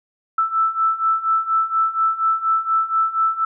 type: beating tone pair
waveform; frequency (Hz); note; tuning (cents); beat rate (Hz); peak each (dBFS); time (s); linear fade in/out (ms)
sine; 1318.5 / 1322.7; E6 / E6; 0 / +5; 4.2; -21 / -18; 0.38-3.45; 5
effects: none

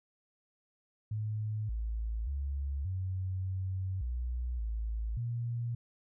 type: tone with pitch steps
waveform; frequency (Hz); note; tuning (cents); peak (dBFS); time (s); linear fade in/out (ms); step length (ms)
sine; 107.4 / 55.3 / 69.6 / 93.4 / 94.1 / 61 / 55 / 118.3; A2 / A1 / C#2 / F#2 / F#2 / B1 / A1 / A#2; -41 / +9 / +8 / +17 / +30 / -21 / 0 / +26; -32; 1.11-5.75; 5; 580
effects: none

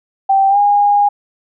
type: tone with pitch glide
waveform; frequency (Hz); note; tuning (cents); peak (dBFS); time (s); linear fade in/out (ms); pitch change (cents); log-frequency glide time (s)
sine; 780 to 817.4; G5 to G#5; -9 to -28; -8; 0.29-1.09; 10; +81; 0.49-0.58
effects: none

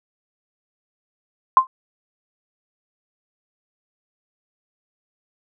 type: tone with exponential decay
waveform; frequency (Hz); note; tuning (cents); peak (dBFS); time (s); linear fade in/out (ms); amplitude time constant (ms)
sine; 1046.5; C6; 0; -3; 1.57-1.67; 1; 21
effects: none

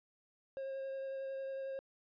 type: tone with vibrato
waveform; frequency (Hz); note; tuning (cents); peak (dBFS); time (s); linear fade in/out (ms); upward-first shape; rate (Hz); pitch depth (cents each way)
triangle; 538; C5; +48; -37; 0.57-1.79; 0; sine; 11; 11
effects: resampled to 11025 Hz

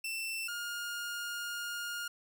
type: tone pair in turn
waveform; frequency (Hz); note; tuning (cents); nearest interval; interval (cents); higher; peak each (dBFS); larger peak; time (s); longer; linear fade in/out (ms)
sawtooth; 2678 / 1418.6; E7 / F6; +27 / +27; major seventh; 1100; first; -32 / -33; first; 0.04-0.48 / 0.48-2.08; second; 5
effects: none

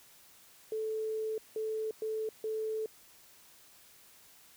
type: tone bursts at uneven times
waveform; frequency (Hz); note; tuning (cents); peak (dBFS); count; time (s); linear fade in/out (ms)
sine; 437.3; A4; -11; -32; 4; 0.72-1.38 / 1.56-1.91 / 2.02-2.29 / 2.44-2.86; 2
effects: white hiss -59 dBFS RMS until 4.56 s

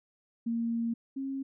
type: tone pair in turn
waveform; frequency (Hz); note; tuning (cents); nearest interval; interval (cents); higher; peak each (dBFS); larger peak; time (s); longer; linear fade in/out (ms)
sine; 231.5 / 270.3; A#3 / C#4; -12 / -44; minor third; 268; second; -28 / -32; first; 0.46-0.94 / 1.16-1.43; first; 10
effects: none

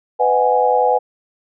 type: chord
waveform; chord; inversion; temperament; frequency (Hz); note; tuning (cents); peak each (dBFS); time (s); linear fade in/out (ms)
sine; G# minor seventh; first; equal with one note detuned; 500.8 / 622.3 / 740 / 830.6; B4 / D#5 / F#5 / G#5; +24 / 0 / 0 / 0; -16 / -22 / -18 / -16; 0.19-0.99; 20
effects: none

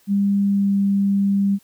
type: tone with pitch glide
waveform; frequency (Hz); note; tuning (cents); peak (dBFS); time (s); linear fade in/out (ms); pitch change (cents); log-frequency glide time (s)
sine; 200 to 198.5; G3 to G3; +35 to +22; -15; 0.07-1.59; 50; -13; 0.44-0.73
effects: white hiss -57 dBFS RMS until 1.63 s

